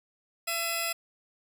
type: tone pair together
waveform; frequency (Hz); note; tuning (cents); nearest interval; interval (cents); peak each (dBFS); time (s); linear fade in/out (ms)
10% pulse; 672.5 / 2539; E5 / D#7; +34 / +34; octave + major seventh; 2300; -23; 0.47-0.93; 10
effects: none